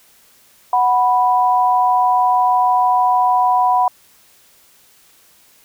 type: tone pair together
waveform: sine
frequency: 740 / 986.4 Hz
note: F#5 / B5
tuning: 0 / -2 cents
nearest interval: perfect fourth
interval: 498 cents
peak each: -14 dBFS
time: 0.73-3.88 s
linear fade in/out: 2 ms
effects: white hiss -51 dBFS RMS until 5.64 s